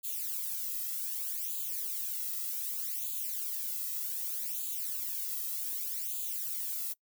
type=noise with flanger; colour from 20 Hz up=violet; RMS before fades=-36 dBFS; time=0.03-6.94 s; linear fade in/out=20 ms; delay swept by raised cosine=0.27 to 1.57 ms; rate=0.65 Hz; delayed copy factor=+0.95; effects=noise-tail reverb RT60 0.1 s tail -23 dB re dry